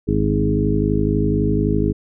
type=harmonic tone with a mistuned harmonic; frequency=51.91 Hz; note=G#1; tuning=in tune; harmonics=1 / 2 / 3 / 4 / 5 / 6 / 8; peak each=-23 / -23 / -23 / -23 / -23 / -23 / -23 dBFS; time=0.07-1.93 s; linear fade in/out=20 ms; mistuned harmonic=2; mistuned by=-19 cents; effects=none

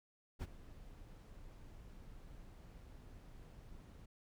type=noise with ADSR envelope; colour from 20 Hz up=brown; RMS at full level=-39 dBFS; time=0.39-4.06 s; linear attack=36 ms; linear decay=34 ms; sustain=-16 dB; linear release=9 ms; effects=none

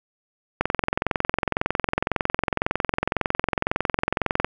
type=click train; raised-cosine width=0.5 ms; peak=-5 dBFS; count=85; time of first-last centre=0.61-4.446 s; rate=21.9 Hz; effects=none

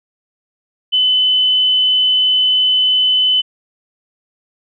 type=tone; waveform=sine; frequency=3021 Hz; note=F#7; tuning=35 cents sharp; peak=-10 dBFS; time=0.92-3.42 s; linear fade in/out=20 ms; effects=none

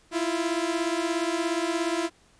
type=beating tone pair; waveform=sawtooth; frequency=327.5 / 344.5 Hz; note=E4 / F4; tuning=-11 / -24 cents; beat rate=17 Hz; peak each=-24 dBFS; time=0.11-2.1 s; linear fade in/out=50 ms; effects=pink hiss -60 dBFS RMS until 2.39 s + resampled to 22050 Hz

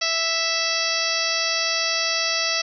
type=harmonic tone with a mistuned harmonic; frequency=659.3 Hz; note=E5; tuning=in tune; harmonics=1 / 2 / 3 / 4 / 5 / 6 / 7 / 8 / 9; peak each=-31 / -31 / -29 / -28 / -32 / -31 / -27 / -27 / -31 dBFS; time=0.01-2.62 s; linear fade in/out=10 ms; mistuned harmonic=9; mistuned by=-31 cents; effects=none

